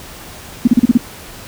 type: tone bursts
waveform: sine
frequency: 240 Hz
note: B3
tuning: 49 cents flat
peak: -4 dBFS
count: 6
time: 0.65-0.975 s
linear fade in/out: 5 ms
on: 25 ms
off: 35 ms
effects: pink hiss -34 dBFS RMS until 1.47 s